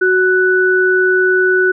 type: tone pair together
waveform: sine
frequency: 371.2 / 1485 Hz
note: F#4 / F#6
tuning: +6 / +6 cents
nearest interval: 2 octaves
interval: 2400 cents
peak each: -12 dBFS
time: 0.01-1.72 s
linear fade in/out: 10 ms
effects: none